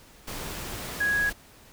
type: tone in noise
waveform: sine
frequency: 1661.2 Hz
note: G#6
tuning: in tune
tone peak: -22 dBFS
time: 1-1.3 s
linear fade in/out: 10 ms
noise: pink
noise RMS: -36 dBFS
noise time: 0.27-1.33 s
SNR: +11 dB
effects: pink hiss -53 dBFS RMS until 1.72 s